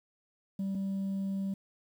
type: tone pair in turn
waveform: sine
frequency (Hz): 194.6 / 194.6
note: G3 / G3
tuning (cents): -12 / -12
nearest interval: unison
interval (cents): 0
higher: neither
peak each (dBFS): -28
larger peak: neither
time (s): 0.59-0.75 / 0.75-1.54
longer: second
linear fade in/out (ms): 5
effects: tanh soft clip ceiling -30 dBFS + 10-bit